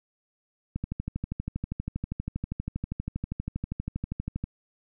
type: click train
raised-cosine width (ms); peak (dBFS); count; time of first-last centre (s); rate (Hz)
5; -18; 47; 0.76-4.44; 12.5
effects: none